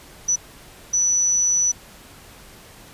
sine tone bursts at uneven times, 5940 Hz, F#8, 6 cents sharp, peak -16 dBFS, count 2, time 0.28-0.36 / 0.93-1.72 s, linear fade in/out 10 ms, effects pink hiss -45 dBFS RMS until 2.93 s + resampled to 32000 Hz

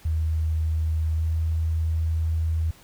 sine tone with pitch glide, 79.4 to 80.65 Hz, D#2 to E2, +36 to -37 cents, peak -21 dBFS, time 0.05-2.71 s, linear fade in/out 5 ms, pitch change +27 cents, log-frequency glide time 1.15-1.26 s, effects pink hiss -52 dBFS RMS until 2.83 s

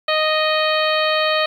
harmonic tone with a mistuned harmonic, 621 Hz, D#5, 3 cents flat, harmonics 1 / 2 / 3 / 4 / 5 / 6 / 7, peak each -19 / -22 / -24 / -25 / -26 / -27 / -27 dBFS, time 0.08-1.46 s, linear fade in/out 5 ms, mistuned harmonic 6, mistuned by +43 cents, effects 8-bit

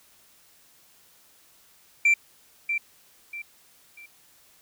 sine tone with echo, 2350 Hz, D7, 1 cent sharp, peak -13 dBFS, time 2.05-2.14 s, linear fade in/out 5 ms, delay 640 ms, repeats 3, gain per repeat -10 dB, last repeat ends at 4.06 s, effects tanh soft clip ceiling -15 dBFS + white hiss -58 dBFS RMS until 4.61 s

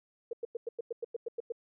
sine tone bursts, 466.2 Hz, A#4, in tune, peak -32 dBFS, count 11, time 0.31-1.522 s, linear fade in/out 5 ms, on 22 ms, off 97 ms, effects none

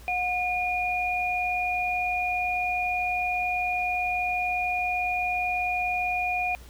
sine tone pair together, 724 / 2435 Hz, F#5 / D#7, -38 / -38 cents, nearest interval octave + major sixth, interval 2100 cents, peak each -27 dBFS, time 0.08-6.55 s, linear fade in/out 0 ms, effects added 60 Hz sine -45 dBFS peak until 6.69 s + pink hiss -52 dBFS RMS until 6.69 s

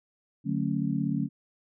sine chord, D major seventh, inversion none, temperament just, 146.83 / 183.54 / 220.2 / 275.3 Hz, D3 / F#3 / A3 / C#4, 0 / -14 / +2 / -12 cents, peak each -31 dBFS, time 0.44-1.29 s, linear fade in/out 50 ms, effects none

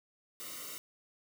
white noise with comb filter, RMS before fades -44 dBFS, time 0.4-0.78 s, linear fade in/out 0 ms, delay 1.2 ms, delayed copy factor -0.95, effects none

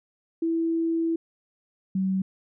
sine tone pair in turn, 329.6 / 190.09 Hz, E4 / F#3, 0 / +47 cents, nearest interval minor seventh, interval 953 cents, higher first, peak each -22 dBFS, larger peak neither, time 0.42-1.16 / 1.95-2.22 s, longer first, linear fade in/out 5 ms, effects none

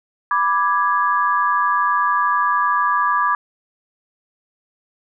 sine chord, G# diminished, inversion first, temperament equal, 987.8 / 1174.7 / 1661.2 Hz, B5 / D6 / G#6, 0 / 0 / 0 cents, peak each -20 / -17 / -22 dBFS, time 0.31-3.35 s, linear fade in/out 2 ms, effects none

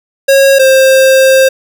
square tone pair in turn, 546 / 529.5 Hz, C#5 / C5, -26 / +21 cents, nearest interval minor second, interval 53 cents, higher first, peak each -4 dBFS, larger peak neither, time 0.28-0.59 / 0.59-1.49 s, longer second, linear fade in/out 10 ms, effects none

